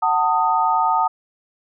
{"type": "chord", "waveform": "sine", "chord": "D# diminished", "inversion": "first", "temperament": "just", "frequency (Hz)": [746.7, 896, 1244.5], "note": ["F#5", "A5", "D#6"], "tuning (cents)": [16, 31, 0], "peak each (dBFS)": [-21, -18, -20], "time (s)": [0.02, 1.08], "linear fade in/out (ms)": 10, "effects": []}